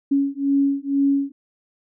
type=beating tone pair; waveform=sine; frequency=277.2 / 279.3 Hz; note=C#4 / C#4; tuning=0 / +13 cents; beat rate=2.1 Hz; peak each=-20 dBFS; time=0.11-1.32 s; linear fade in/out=10 ms; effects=none